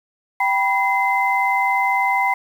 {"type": "tone cluster", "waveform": "sine", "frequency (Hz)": [780, 978, 2063], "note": ["G5", "B5", "C7"], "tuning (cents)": [-9, -17, -25], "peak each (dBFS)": -20, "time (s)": [0.4, 2.34], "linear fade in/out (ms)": 5, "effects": ["7-bit"]}